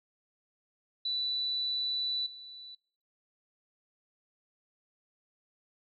sine tone with level steps, 3969 Hz, B7, 8 cents sharp, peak -30 / -45 dBFS, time 1.05-2.75 s, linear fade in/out 5 ms, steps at 2.26 s, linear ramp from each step 5 ms, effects noise-tail reverb RT60 0.6 s tail -24 dB re dry

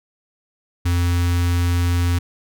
square tone with notch filter, 87.31 Hz, F2, in tune, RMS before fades -18 dBFS, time 0.85-2.19 s, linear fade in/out 10 ms, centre 580 Hz, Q 0.77, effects none

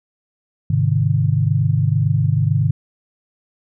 sine chord, Ab major, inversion none, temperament equal with one note detuned, 103.83 / 130.81 / 152.8 Hz, Ab2 / C3 / Eb3, 0 / 0 / -31 cents, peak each -18 dBFS, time 0.7-2.71 s, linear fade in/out 5 ms, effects none

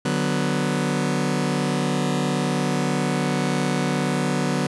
sawtooth chord, B minor, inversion first, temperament just, 148.16 / 185.21 / 246.9 Hz, D3 / F#3 / B3, +16 / +2 / 0 cents, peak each -21 dBFS, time 0.05-4.67 s, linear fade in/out 5 ms, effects resampled to 24000 Hz

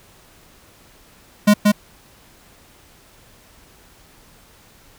square tone with echo, 207.7 Hz, G#3, in tune, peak -9 dBFS, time 1.47-1.54 s, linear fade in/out 10 ms, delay 180 ms, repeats 1, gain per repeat -2 dB, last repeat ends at 1.72 s, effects pink hiss -50 dBFS RMS until 4.98 s

